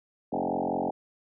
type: tone with frequency modulation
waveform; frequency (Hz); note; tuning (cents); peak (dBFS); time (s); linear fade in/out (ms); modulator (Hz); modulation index
sine; 521; C5; -7; -26; 0.32-0.91; 10; 44.9; 7.1
effects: none